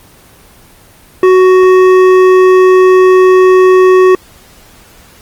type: tone with hard clipping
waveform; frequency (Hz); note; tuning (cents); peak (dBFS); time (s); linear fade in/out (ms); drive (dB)
sine; 371.4; F#4; +7; -4; 1.23-4.15; 2; 11
effects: pink hiss -40 dBFS RMS until 5.21 s + Opus 24 kbps